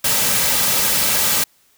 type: noise with comb filter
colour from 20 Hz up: white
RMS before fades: -17 dBFS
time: 0.04-1.44 s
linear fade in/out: 5 ms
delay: 2.8 ms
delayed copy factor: -0.5
effects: white hiss -57 dBFS RMS until 1.77 s